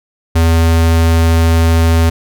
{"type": "tone", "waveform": "square", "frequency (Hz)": 82.41, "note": "E2", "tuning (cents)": 0, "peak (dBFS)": -8, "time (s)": [0.35, 2.1], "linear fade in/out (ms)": 10, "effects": []}